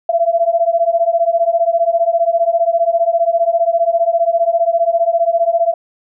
sine beating tone pair, 667 / 682 Hz, E5 / F5, +20 / -41 cents, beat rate 15 Hz, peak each -14 dBFS, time 0.09-5.74 s, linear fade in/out 5 ms, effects none

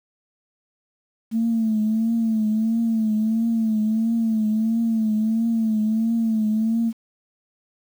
sine tone with vibrato, 222.1 Hz, A3, 16 cents sharp, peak -17 dBFS, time 1.31-6.93 s, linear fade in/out 50 ms, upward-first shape triangle, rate 1.5 Hz, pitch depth 73 cents each way, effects tanh soft clip ceiling -13 dBFS + 8-bit

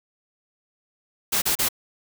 white noise bursts, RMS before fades -22 dBFS, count 3, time 1.32-1.688 s, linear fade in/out 10 ms, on 100 ms, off 34 ms, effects none

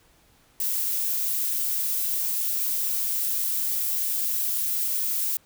violet noise, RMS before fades -26 dBFS, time 0.6-5.37 s, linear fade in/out 2 ms, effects pink hiss -60 dBFS RMS until 5.45 s

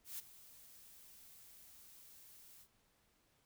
blue noise with ADSR envelope, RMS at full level -44 dBFS, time 0.04-2.68 s, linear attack 150 ms, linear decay 14 ms, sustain -16 dB, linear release 71 ms, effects pink hiss -75 dBFS RMS until 3.45 s

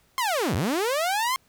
sawtooth linear two-way sweep, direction down then up, 1075 to 75.4 to 1075 Hz, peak -19 dBFS, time 0.18-1.36 s, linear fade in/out 0 ms, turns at 0.55 s, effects pink hiss -63 dBFS RMS until 1.48 s

